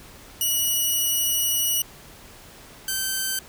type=tone pair in turn; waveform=5% pulse; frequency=2922 / 1547.9 Hz; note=F#7 / G6; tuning=-22 / -22 cents; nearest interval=major seventh; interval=1100 cents; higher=first; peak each=-12 / -13 dBFS; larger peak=first; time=0.41-1.82 / 2.88-3.39 s; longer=first; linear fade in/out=2 ms; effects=pink hiss -46 dBFS RMS until 3.48 s